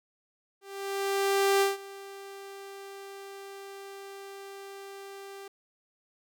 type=tone with ADSR envelope; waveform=sawtooth; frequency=394.1 Hz; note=G4; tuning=9 cents sharp; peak=-17 dBFS; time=0.61-5.48 s; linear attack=1000 ms; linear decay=160 ms; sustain=-21 dB; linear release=5 ms; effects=none